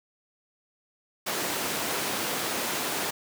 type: high-pass noise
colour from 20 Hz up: pink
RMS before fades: -30 dBFS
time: 1.26-3.11 s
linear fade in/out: 10 ms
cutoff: 270 Hz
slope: 12 dB/octave
effects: none